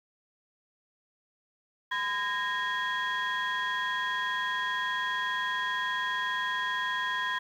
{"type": "tone cluster", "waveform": "sine", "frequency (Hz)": [1017, 1639, 1859, 3298], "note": ["C6", "G#6", "A#6", "G#7"], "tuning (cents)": [-50, -23, -5, -13], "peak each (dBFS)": [-31, -32, -32, -36], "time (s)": [1.91, 7.39], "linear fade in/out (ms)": 10, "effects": ["tanh soft clip ceiling -23 dBFS", "10-bit"]}